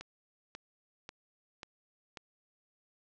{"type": "click train", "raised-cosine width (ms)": 0.2, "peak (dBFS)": -26, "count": 5, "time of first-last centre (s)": [0.01, 2.172], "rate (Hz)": 1.85, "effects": ["low-pass 7000 Hz 12 dB/octave"]}